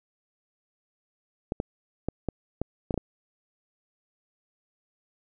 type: clicks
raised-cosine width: 2 ms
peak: -14 dBFS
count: 8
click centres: 1.521 / 1.601 / 2.086 / 2.287 / 2.616 / 2.908 / 2.942 / 2.977 s
effects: none